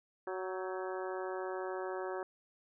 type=harmonic tone with a mistuned harmonic; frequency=186.4 Hz; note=F#3; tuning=13 cents sharp; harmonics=2 / 3 / 4 / 5 / 6 / 7 / 8 / 9; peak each=-39 / -43 / -45 / -47 / -49 / -50 / -51 / -52 dBFS; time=0.27-2.23 s; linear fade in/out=2 ms; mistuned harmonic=8; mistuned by=+64 cents; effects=none